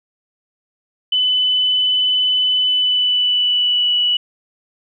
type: tone with pitch glide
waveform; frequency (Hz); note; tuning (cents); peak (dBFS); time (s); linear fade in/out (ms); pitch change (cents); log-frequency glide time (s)
sine; 3007 to 2947; F#7 to F#7; +27 to -8; -13; 1.12-4.17; 5; -35; 2.59-3.95
effects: none